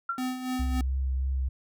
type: tone with exponential decay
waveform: sine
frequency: 1368 Hz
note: F6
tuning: 36 cents flat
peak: -24 dBFS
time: 0.09-0.28 s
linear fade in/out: 5 ms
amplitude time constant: 41 ms
type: tone with tremolo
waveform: square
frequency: 255.1 Hz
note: C4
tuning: 44 cents flat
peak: -28 dBFS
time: 0.18-0.81 s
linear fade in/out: 2 ms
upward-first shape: sine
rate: 3.5 Hz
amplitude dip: 60%
type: tone with vibrato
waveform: sine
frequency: 65.9 Hz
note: C2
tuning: 13 cents sharp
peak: -25 dBFS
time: 0.59-1.49 s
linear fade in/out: 10 ms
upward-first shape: triangle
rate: 3.2 Hz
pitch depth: 23 cents each way
effects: none